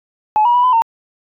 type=tone with pitch steps; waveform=sine; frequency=855 / 961 / 980 / 1007 / 913 Hz; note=A5 / B5 / B5 / B5 / A#5; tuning=-50 / -48 / -14 / +33 / -36 cents; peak=-8 dBFS; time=0.36-0.82 s; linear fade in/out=0 ms; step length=92 ms; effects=tanh soft clip ceiling -5 dBFS

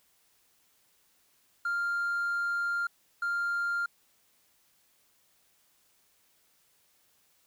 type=tone bursts at uneven times; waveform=triangle; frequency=1396.9 Hz; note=F6; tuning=in tune; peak=-25 dBFS; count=2; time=1.65-2.87 / 3.22-3.86 s; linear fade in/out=5 ms; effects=tanh soft clip ceiling -23 dBFS + white hiss -68 dBFS RMS until 7.46 s

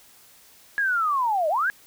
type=linear two-way sweep; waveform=sine; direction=down then up; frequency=1686 to 587 to 1686 Hz; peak=-20 dBFS; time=0.78-1.7 s; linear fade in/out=0 ms; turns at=1.49 s; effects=white hiss -53 dBFS RMS until 1.86 s

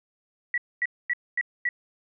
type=tone bursts; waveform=sine; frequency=1940 Hz; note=B6; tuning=31 cents flat; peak=-22 dBFS; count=5; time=0.54-1.69 s; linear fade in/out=2 ms; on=38 ms; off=240 ms; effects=none

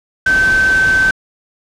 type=tone in noise; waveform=sine; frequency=1540 Hz; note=G6; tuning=31 cents flat; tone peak=-9 dBFS; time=0.26-1.11 s; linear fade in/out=5 ms; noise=pink; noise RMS=-23 dBFS; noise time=0.26-1.11 s; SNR=+11 dB; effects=low-pass 7000 Hz 12 dB/octave

